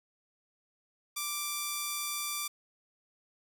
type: tone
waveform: 5% pulse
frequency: 1174.7 Hz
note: D6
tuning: in tune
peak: -21 dBFS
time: 1.16-2.48 s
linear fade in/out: 10 ms
effects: none